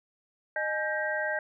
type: tone cluster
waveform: sine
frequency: 614 / 844 / 1579 / 1893 Hz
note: D#5 / G#5 / G6 / A#6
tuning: -23 / +28 / +12 / +26 cents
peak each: -32 / -37 / -31 / -35 dBFS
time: 0.56-1.39 s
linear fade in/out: 2 ms
effects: none